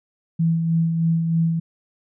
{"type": "tone with tremolo", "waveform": "sine", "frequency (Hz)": 164.81, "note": "E3", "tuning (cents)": 0, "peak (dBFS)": -15, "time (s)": [0.39, 1.6], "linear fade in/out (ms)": 10, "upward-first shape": "sine", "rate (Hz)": 3.2, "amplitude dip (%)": 40, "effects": []}